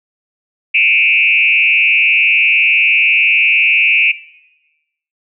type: tone with frequency modulation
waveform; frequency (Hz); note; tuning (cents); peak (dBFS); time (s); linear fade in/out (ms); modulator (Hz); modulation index
sine; 2495; D#7; +4; -8; 0.74-4.12; 10; 154; 1.5
effects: noise-tail reverb RT60 1.0 s tail -18 dB re dry